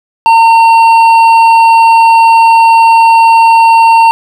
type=tone with hard clipping; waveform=sine; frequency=911 Hz; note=A#5; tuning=40 cents flat; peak=-3 dBFS; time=0.26-4.11 s; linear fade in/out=0 ms; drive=7 dB; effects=none